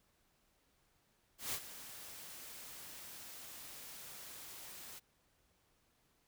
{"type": "noise with ADSR envelope", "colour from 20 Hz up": "white", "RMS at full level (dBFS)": -38, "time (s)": [1.38, 5], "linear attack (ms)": 150, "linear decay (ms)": 64, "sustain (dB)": -13, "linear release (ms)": 23, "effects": ["pink hiss -75 dBFS RMS until 6.27 s"]}